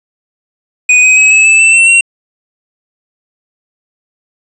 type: tone with pitch steps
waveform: square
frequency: 2484 / 2519 / 2554 / 2589 / 2626 / 2662 / 2699 / 2737 Hz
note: D#7 / D#7 / D#7 / E7 / E7 / E7 / E7 / F7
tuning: -3 / +21 / +45 / -32 / -7 / +16 / +40 / -36 cents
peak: -4 dBFS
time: 0.89-2.01 s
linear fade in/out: 5 ms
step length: 140 ms
effects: resampled to 24000 Hz + 7-bit